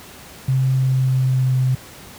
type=tone with pitch glide; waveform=sine; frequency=131.6 to 129.19 Hz; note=C3 to C3; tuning=+10 to -22 cents; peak=-14 dBFS; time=0.48-1.75 s; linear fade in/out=5 ms; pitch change=-32 cents; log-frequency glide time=0.68-1.52 s; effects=pink hiss -40 dBFS RMS until 2.18 s + high-pass 60 Hz 12 dB/octave